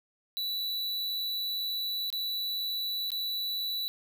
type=tone with dropouts; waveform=square; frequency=3951 Hz; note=B7; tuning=in tune; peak=-31 dBFS; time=0.37-3.88 s; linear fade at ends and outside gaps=0 ms; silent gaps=2.102-2.127 / 3.104-3.118 s; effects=none